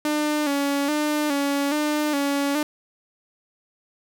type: tone with vibrato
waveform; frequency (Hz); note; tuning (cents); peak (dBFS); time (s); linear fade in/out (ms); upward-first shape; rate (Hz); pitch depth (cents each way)
sawtooth; 290.9; D4; -16; -17; 0.05-2.63; 2; square; 1.2; 55
effects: none